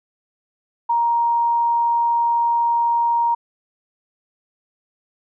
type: tone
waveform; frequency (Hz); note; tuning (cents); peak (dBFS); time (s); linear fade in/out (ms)
sine; 938; A#5; +11; -15; 0.89-3.35; 10
effects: none